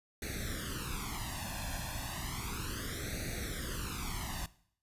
pink noise with flanger, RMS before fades -39 dBFS, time 0.22-4.46 s, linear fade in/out 2 ms, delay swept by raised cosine 0.48 to 1.19 ms, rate 0.33 Hz, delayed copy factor +1, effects noise-tail reverb RT60 0.6 s tail -19 dB re dry + resampled to 32000 Hz

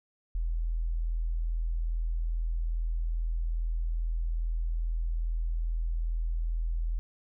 sine tone, 41.2 Hz, E1, in tune, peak -27 dBFS, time 0.35-6.99 s, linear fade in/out 0 ms, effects none

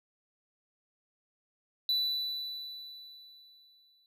triangle tone with exponential decay, 3974 Hz, B7, 10 cents sharp, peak -24 dBFS, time 1.89-4.06 s, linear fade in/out 1 ms, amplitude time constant 470 ms, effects none

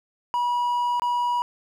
triangle tone with dropouts, 969 Hz, B5, 33 cents flat, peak -19 dBFS, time 0.34-1.42 s, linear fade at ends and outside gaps 0 ms, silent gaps 0.997-1.02 s, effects none

